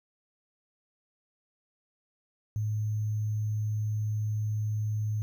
sine tone with sample-and-hold, 107 Hz, A2, 48 cents flat, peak -27 dBFS, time 2.56-5.22 s, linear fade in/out 0 ms, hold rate 6300 Hz, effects none

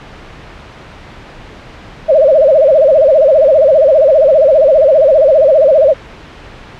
sine tone with vibrato, 582 Hz, D5, 16 cents flat, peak -4 dBFS, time 2.08-5.94 s, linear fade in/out 20 ms, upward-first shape sine, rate 15 Hz, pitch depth 190 cents each way, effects pink hiss -33 dBFS RMS until 6.79 s + low-pass 3000 Hz 12 dB/octave

